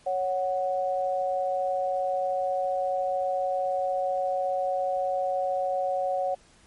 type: tone pair together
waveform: sine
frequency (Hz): 554.4 / 740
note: C#5 / F#5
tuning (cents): 0 / 0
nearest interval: perfect fourth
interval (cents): 500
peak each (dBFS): -27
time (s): 0.06-6.35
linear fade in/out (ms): 10
effects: pink hiss -58 dBFS RMS until 6.66 s + MP3 48 kbps